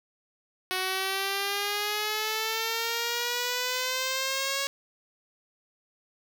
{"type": "exponential sweep", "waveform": "5% pulse", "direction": "up", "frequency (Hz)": [370, 554.4], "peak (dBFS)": -16, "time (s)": [0.71, 4.67], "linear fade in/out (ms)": 0, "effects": []}